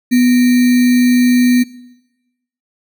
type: tone with sample-and-hold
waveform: sine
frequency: 246.9 Hz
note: B3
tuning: in tune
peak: -7 dBFS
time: 0.11-1.64 s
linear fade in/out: 20 ms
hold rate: 2100 Hz
effects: noise-tail reverb RT60 1.0 s tail -20 dB re dry